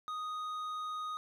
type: tone with hard clipping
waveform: sine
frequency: 1244.5 Hz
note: D#6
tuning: in tune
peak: -38 dBFS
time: 0.08-1.17 s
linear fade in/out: 0 ms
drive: 6 dB
effects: none